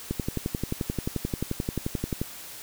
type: click train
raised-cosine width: 3 ms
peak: -14 dBFS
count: 25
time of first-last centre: 0.11-2.215 s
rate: 11.4 Hz
effects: white hiss -42 dBFS RMS until 2.62 s